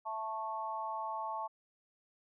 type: harmonic tone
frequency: 220 Hz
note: A3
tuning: in tune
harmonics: 3 / 4 / 5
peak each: -44 / -38 / -41 dBFS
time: 0.05-1.48 s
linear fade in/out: 20 ms
effects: none